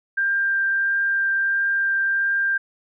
sine tone with vibrato, 1588 Hz, G6, 22 cents sharp, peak -18 dBFS, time 0.17-2.58 s, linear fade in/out 10 ms, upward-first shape triangle, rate 1.5 Hz, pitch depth 8 cents each way, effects none

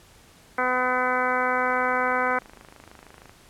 harmonic tone, 252.4 Hz, B3, 38 cents sharp, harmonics 1 / 2 / 3 / 4 / 5 / 6 / 7 / 8 / 9, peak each -34 / -28 / -29 / -28 / -28 / -27 / -38 / -32 / -37 dBFS, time 0.58-2.39 s, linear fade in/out 5 ms
click train, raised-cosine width 0.5 ms, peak -30 dBFS, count 44, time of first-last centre 1.66-3.295 s, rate 26.3 Hz
effects pink hiss -53 dBFS RMS until 3.49 s + low-pass 12000 Hz 12 dB/octave

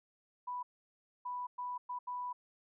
sine tone bursts at uneven times, 987.8 Hz, B5, in tune, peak -37 dBFS, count 5, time 0.47-0.63 / 1.25-1.47 / 1.58-1.78 / 1.89-1.99 / 2.07-2.33 s, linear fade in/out 10 ms, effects none

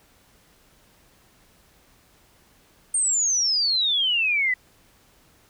sine exponential sweep, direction down, 8870 to 1963 Hz, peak -19 dBFS, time 2.94-4.54 s, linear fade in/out 5 ms, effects pink hiss -58 dBFS RMS until 5.49 s

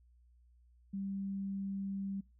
sine tone, 196 Hz, G3, in tune, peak -36 dBFS, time 0.93-2.21 s, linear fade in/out 10 ms, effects noise-tail reverb RT60 0.3 s tail -26 dB re dry + added 60 Hz sine -62 dBFS peak until 2.39 s

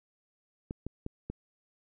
clicks, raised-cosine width 3 ms, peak -23 dBFS, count 4, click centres 0.709 / 0.866 / 1.064 / 1.3 s, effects none

